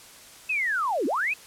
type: linear two-way sweep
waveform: sine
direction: down then up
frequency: 2640 to 239.9 to 2640 Hz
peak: -23 dBFS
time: 0.49-1.34 s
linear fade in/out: 10 ms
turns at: 1.06 s
effects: white hiss -48 dBFS RMS until 1.46 s + low-pass 11000 Hz 12 dB/octave